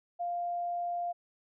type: tone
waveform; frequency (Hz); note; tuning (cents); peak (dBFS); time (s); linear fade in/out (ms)
sine; 698.5; F5; 0; -31; 0.19-1.13; 20
effects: none